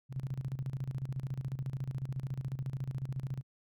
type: tone with tremolo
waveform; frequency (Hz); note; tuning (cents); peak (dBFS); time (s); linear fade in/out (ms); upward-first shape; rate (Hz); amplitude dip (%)
sine; 132.5; C3; +22; -32; 0.09-3.43; 50; square; 14; 75
effects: none